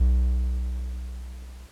triangle tone with level ramp, 62 Hz, B1, 7 cents sharp, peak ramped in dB -13 to -38 dBFS, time 0-1.67 s, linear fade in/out 10 ms, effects pink hiss -53 dBFS RMS until 1.71 s + low-pass 12000 Hz 12 dB/octave

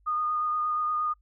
sine tone with vibrato, 1228 Hz, D#6, 23 cents flat, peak -25 dBFS, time 0.06-1.14 s, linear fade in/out 20 ms, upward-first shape sine, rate 8.5 Hz, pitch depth 14 cents each way, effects noise-tail reverb RT60 0.1 s tail -25 dB re dry + added 50 Hz sine -60 dBFS peak until 1.21 s

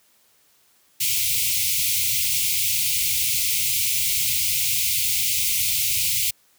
white band-stop noise, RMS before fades -22 dBFS, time 1-6.31 s, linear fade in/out 10 ms, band 150 to 2100 Hz, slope 96 dB/octave, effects white hiss -60 dBFS RMS until 6.58 s + high-pass 60 Hz 12 dB/octave

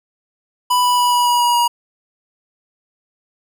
square tone with pitch steps, 990 / 984.3 / 978.6 / 973 / 967.4 / 961.8 / 956.3 Hz, B5 / B5 / B5 / B5 / B5 / B5 / A#5, +4 / -6 / -16 / -26 / -36 / -46 / +44 cents, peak -13 dBFS, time 0.7-1.68 s, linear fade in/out 10 ms, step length 140 ms, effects none

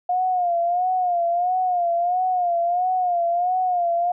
sine tone with vibrato, 712 Hz, F5, 33 cents sharp, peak -18 dBFS, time 0.09-4.12 s, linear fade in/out 5 ms, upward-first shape sine, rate 1.5 Hz, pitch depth 74 cents each way, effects none

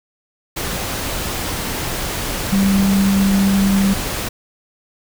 sine tone in noise, 196 Hz, G3, in tune, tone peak -12 dBFS, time 2.52-3.94 s, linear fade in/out 10 ms, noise pink, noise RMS -23 dBFS, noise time 0.56-4.29 s, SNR +8 dB, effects none

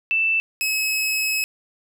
sine / sawtooth tone pair in turn, 2654 / 2570 Hz, E7 / E7, +11 / -45 cents, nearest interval minor second, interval 56 cents, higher first, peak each -17 dBFS, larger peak neither, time 0.11-0.4 / 0.61-1.44 s, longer second, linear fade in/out 0 ms, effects none

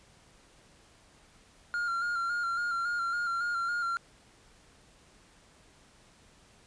triangle tone with vibrato, 1396.9 Hz, F6, in tune, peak -27 dBFS, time 1.74-3.97 s, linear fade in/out 0 ms, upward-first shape square, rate 3.6 Hz, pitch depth 29 cents each way, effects pink hiss -60 dBFS RMS until 6.66 s + resampled to 22050 Hz

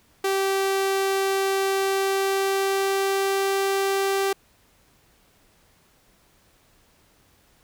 sawtooth tone with pitch glide, 388.5 to 391 Hz, G4 to G4, -16 to -4 cents, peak -17 dBFS, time 0.24-4.33 s, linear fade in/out 5 ms, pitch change +12 cents, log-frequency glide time 1.79-3.57 s, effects pink hiss -60 dBFS RMS until 7.63 s

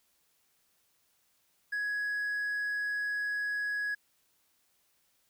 triangle tone, 1671 Hz, G#6, 10 cents sharp, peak -28 dBFS, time 1.72-3.95 s, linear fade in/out 10 ms, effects tanh soft clip ceiling -24 dBFS + white hiss -72 dBFS RMS until 5.29 s

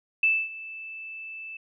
sine tone with ADSR envelope, 2637 Hz, E7, in tune, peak -17 dBFS, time 0.23-1.57 s, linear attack 4 ms, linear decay 250 ms, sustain -19 dB, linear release 4 ms, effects none

